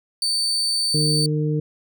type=tone; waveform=35% pulse; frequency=4556 Hz; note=C#8; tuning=47 cents sharp; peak=-18 dBFS; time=0.22-1.26 s; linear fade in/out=2 ms
type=harmonic tone; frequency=151.9 Hz; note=D#3; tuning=41 cents flat; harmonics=1 / 2 / 3; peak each=-20 / -27 / -27 dBFS; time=0.94-1.6 s; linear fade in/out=5 ms
effects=none